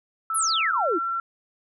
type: tone with pitch glide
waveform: sine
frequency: 1318.5 to 1356.4 Hz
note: E6 to E6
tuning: 0 to +49 cents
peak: -24 dBFS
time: 0.3-1.2 s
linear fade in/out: 2 ms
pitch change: +49 cents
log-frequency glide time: 0.67-0.75 s
type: exponential sweep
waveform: sine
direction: down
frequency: 11840 to 293.7 Hz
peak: -22 dBFS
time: 0.34-0.99 s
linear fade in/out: 20 ms
effects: none